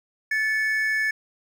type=tone pair together; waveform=triangle; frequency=1743.4 / 2217 Hz; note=A6 / C#7; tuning=-16 / 0 cents; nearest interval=major third; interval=416 cents; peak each=-20 / -27 dBFS; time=0.31-1.11 s; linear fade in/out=5 ms; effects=none